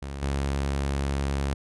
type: tone with level steps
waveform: sawtooth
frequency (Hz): 69.3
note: C#2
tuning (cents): 0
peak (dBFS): -29 / -21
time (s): 0.02-1.54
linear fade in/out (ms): 5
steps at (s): 0.22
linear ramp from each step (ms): 10
effects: resampled to 24000 Hz